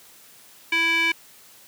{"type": "tone with band-pass filter", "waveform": "square", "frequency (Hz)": 331, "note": "E4", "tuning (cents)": 7, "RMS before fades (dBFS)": -21, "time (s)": [0.72, 1.12], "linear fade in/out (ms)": 5, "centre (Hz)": 2400, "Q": 4.6, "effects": ["white hiss -50 dBFS RMS until 1.67 s", "high-pass 100 Hz 12 dB/octave"]}